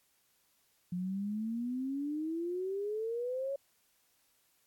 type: exponential sweep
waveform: sine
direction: up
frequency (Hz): 175.5 to 561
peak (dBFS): -33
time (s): 0.92-3.56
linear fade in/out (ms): 5
effects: white hiss -72 dBFS RMS until 4.66 s + AAC 64 kbps